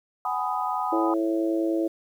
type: chord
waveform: sine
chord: G# minor seventh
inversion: third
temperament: just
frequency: 747.5 / 830.6 / 996.7 / 1245.9 Hz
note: F#5 / G#5 / B5 / D#6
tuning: +17 / 0 / +16 / +2 cents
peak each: -30 dBFS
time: 0.25-1.14 s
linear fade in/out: 2 ms
type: harmonic tone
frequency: 110 Hz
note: A2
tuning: in tune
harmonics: 3 / 4 / 5 / 6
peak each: -23 / -34 / -30 / -35 dBFS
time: 0.92-1.88 s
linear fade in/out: 10 ms
effects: 9-bit